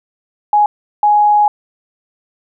sine tone bursts at uneven times, 834 Hz, G#5, 7 cents sharp, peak -7 dBFS, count 2, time 0.53-0.66 / 1.03-1.48 s, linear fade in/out 2 ms, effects none

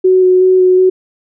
sine tone with vibrato, 370 Hz, F#4, in tune, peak -5 dBFS, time 0.04-0.9 s, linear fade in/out 10 ms, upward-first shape square, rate 2.7 Hz, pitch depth 10 cents each way, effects none

